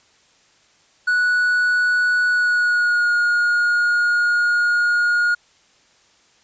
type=tone with pitch glide; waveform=triangle; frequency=1472 to 1434.2 Hz; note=F#6 to F6; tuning=-9 to +46 cents; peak=-13 dBFS; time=1.07-5.35 s; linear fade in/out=10 ms; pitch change=-45 cents; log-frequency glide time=2.29-3.12 s; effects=white hiss -56 dBFS RMS until 6.43 s + resampled to 16000 Hz